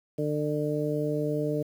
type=harmonic tone; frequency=149.5 Hz; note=D3; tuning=31 cents sharp; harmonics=1 / 2 / 3 / 4; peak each=-31 / -31 / -30 / -33 dBFS; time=0.18-1.63 s; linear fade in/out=10 ms; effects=9-bit